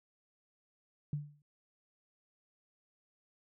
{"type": "tone with exponential decay", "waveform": "sine", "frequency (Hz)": 146.83, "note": "D3", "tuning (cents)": 0, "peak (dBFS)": -30, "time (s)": [1.13, 1.42], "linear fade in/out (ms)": 2, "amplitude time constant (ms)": 61, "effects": []}